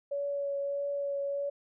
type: tone with vibrato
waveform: sine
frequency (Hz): 564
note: C#5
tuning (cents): +30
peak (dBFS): -30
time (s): 0.11-1.5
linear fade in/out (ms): 10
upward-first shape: triangle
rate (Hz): 1.6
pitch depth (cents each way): 14
effects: none